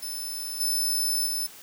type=tone with level steps; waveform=15% pulse; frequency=5274 Hz; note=E8; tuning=in tune; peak=-26 / -18 / -21 dBFS; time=0.02-1.47 s; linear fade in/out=10 ms; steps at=0.6 / 1.26 s; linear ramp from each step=10 ms; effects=white hiss -47 dBFS RMS until 1.62 s + high-pass 100 Hz 12 dB/octave